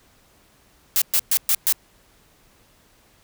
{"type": "noise bursts", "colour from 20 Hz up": "blue", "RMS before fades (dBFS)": -18, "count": 5, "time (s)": [0.96, 1.725], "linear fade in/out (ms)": 0, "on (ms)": 57, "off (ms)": 120, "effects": ["pink hiss -57 dBFS RMS until 3.23 s"]}